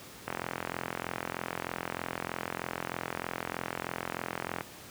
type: click train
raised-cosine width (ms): 0.5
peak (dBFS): -17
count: 188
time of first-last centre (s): 0.28-4.609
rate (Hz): 43.2
effects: pink hiss -48 dBFS RMS until 4.9 s + high-pass 100 Hz 12 dB/octave